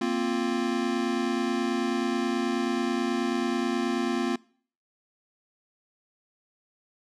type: chord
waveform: square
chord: Bb suspended second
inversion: none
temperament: equal with one note detuned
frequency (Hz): 232.3 / 261.6 / 349.2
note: Bb3 / C4 / F4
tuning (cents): -6 / 0 / 0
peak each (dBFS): -30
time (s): 0.01-4.36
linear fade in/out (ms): 5
effects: noise-tail reverb RT60 0.5 s tail -23 dB re dry + low-pass 6000 Hz 12 dB/octave